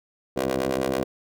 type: ring-modulated tone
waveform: 15% pulse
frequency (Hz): 65.9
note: C2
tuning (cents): +13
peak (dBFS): -14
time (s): 0.36-1.04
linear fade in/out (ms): 10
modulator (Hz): 433
effects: none